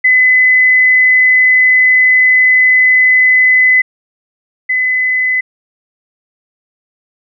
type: tone pair in turn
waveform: sine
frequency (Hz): 2017 / 2017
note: B6 / B6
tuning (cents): +36 / +36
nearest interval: unison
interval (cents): 0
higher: neither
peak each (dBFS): -5 / -10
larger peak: first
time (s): 0.04-3.82 / 4.69-5.41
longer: first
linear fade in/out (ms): 10
effects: none